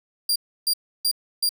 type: tone bursts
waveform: sawtooth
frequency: 4771 Hz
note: D8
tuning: 26 cents sharp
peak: -16 dBFS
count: 4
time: 0.29-1.492 s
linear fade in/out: 5 ms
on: 68 ms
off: 310 ms
effects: none